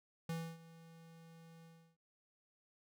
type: tone with ADSR envelope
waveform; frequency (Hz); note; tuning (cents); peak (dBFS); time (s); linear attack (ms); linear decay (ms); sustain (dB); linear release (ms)
square; 164.81; E3; 0; -38; 0.29-1.97; 4; 280; -19; 330
effects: none